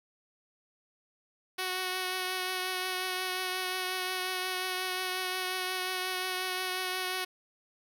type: tone with vibrato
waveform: 5% pulse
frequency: 369.9 Hz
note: F#4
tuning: in tune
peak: -20 dBFS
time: 1.58-7.25 s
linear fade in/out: 10 ms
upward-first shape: triangle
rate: 5.6 Hz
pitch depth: 18 cents each way
effects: none